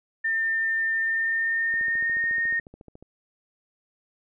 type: tone with pitch glide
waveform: sine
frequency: 1803 to 1844.1 Hz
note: A6 to A#6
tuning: +42 to -19 cents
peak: -22 dBFS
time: 0.24-2.6 s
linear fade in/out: 10 ms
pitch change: +39 cents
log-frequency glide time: 0.98-2.2 s
type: click train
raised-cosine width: 2 ms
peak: -32 dBFS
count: 19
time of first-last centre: 1.74-3.026 s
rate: 14 Hz
effects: none